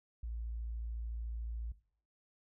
sine tone, 56.9 Hz, A#1, 41 cents flat, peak -38 dBFS, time 0.23-1.72 s, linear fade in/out 5 ms, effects noise-tail reverb RT60 0.5 s tail -17 dB re dry

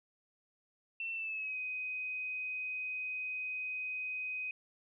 sine tone with pitch glide, 2690 to 2510 Hz, E7 to D#7, +34 to +15 cents, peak -36 dBFS, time 1-4.51 s, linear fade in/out 2 ms, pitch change -119 cents, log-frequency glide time 1.13-1.58 s, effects none

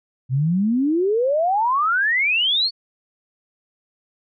sine exponential sweep, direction up, 123.47 to 4512 Hz, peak -16 dBFS, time 0.29-2.71 s, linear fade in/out 50 ms, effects none

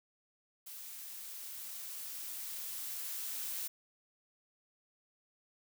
blue noise with level ramp, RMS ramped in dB -48 to -39 dBFS, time 0.66-3.68 s, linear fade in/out 10 ms, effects none

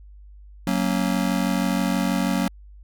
square chord, F# major, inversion none, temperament just, 185 / 231.2 / 277.5 Hz, F#3 / A#3 / C#4, 0 / -14 / +2 cents, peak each -24 / -26 / -27 dBFS, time 0.67-2.48 s, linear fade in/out 2 ms, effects added 50 Hz sine -42 dBFS peak until 2.83 s

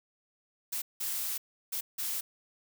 blue noise bursts at uneven times, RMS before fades -34 dBFS, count 4, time 0.72-0.82 / 1-1.38 / 1.72-1.81 / 1.98-2.21 s, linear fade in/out 10 ms, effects none

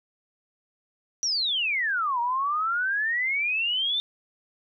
sine exponential two-way sweep, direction down then up, 5920 to 932.3 to 3615 Hz, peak -23 dBFS, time 1.23-4 s, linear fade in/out 0 ms, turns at 2.2 s, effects none

